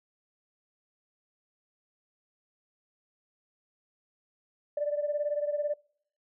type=beating tone pair; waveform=sine; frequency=585 / 603 Hz; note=D5 / D5; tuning=-7 / +46 cents; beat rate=18 Hz; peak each=-28 / -33 dBFS; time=4.77-5.74 s; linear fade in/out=5 ms; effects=noise-tail reverb RT60 0.6 s tail -25 dB re dry + tanh soft clip ceiling -20 dBFS